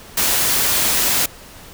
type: noise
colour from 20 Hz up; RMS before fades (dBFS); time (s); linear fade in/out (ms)
white; -17; 0.17-1.26; 5
effects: pink hiss -40 dBFS RMS until 1.73 s